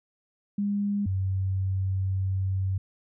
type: tone pair in turn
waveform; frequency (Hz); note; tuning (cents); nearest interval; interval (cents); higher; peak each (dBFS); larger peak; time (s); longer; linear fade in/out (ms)
sine; 203 / 95.31; G#3 / G2; -39 / -48; octave + minor second; 1309; first; -24; neither; 0.58-1.06 / 1.06-2.78; second; 5
effects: none